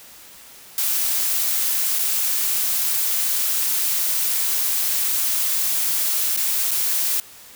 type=noise with dropouts; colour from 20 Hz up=blue; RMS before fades=-21 dBFS; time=0.78-7.2 s; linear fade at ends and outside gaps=1 ms; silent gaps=1.987-1.991 / 6.364-6.373 / 6.709-6.714 s; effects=white hiss -44 dBFS RMS until 7.55 s